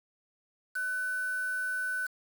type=tone with quantisation; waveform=sine; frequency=1500 Hz; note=F#6; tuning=23 cents sharp; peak=-30 dBFS; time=0.75-2.07 s; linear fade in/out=10 ms; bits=7; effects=none